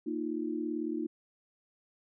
sine chord, Bb suspended fourth, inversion none, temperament equal, 233.1 / 311.1 / 349.2 Hz, Bb3 / Eb4 / F4, 0 / 0 / 0 cents, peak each -38 / -34 / -37 dBFS, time 0.06-1.07 s, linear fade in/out 10 ms, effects none

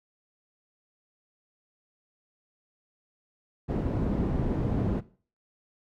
white low-pass noise, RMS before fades -28 dBFS, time 3.68-5.01 s, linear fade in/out 20 ms, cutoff 260 Hz, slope 12 dB/octave, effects noise-tail reverb RT60 0.4 s tail -17 dB re dry

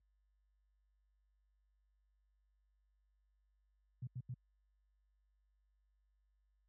sine tone bursts, 124.7 Hz, B2, 17 cents sharp, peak -40 dBFS, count 3, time 4.02-4.341 s, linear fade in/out 5 ms, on 51 ms, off 84 ms, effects added 50 Hz sine -66 dBFS peak until 6.68 s + high-pass 80 Hz 12 dB/octave

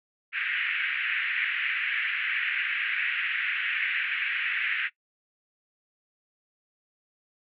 pink band-pass noise, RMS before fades -29 dBFS, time 0.32-4.9 s, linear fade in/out 50 ms, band 1600 to 2700 Hz, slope 48 dB/octave, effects noise-tail reverb RT60 0.1 s tail -20 dB re dry

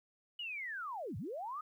sine linear two-way sweep, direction down then up, 2960 to 82.41 to 1277 Hz, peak -39 dBFS, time 0.39-1.61 s, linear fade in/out 5 ms, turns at 1.17 s, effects 12-bit

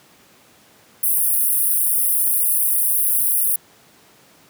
pink high-pass noise, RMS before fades -18 dBFS, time 1.03-3.56 s, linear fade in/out 5 ms, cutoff 9400 Hz, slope 96 dB/octave, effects pink hiss -51 dBFS RMS until 4.49 s + high-pass 150 Hz 12 dB/octave

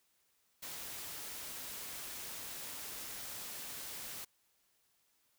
white noise, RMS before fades -45 dBFS, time 0.62-4.25 s, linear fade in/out 10 ms, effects white hiss -75 dBFS RMS until 5.38 s

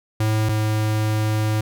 square tone pair in turn, 108.6 / 107.91 Hz, A2 / A2, -22 / -33 cents, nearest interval unison, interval 11 cents, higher first, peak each -18 / -19 dBFS, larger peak first, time 0.2-0.49 / 0.49-1.61 s, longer second, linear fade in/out 5 ms, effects none

